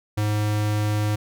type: tone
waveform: square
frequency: 105.4 Hz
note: G#2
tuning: 26 cents sharp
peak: -21 dBFS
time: 0.17-1.16 s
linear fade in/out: 10 ms
effects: none